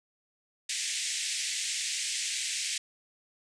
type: band-pass noise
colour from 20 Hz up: white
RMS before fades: -33 dBFS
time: 0.69-2.78 s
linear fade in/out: 5 ms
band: 1900 to 8700 Hz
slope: 48 dB/octave
effects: none